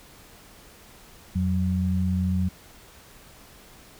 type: tone pair together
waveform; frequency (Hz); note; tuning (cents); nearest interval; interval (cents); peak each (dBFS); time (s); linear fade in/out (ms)
sine; 87.31 / 185; F2 / F#3; 0 / 0; octave + minor second; 1300; -24; 1.35-2.49; 10
effects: pink hiss -50 dBFS RMS until 3.99 s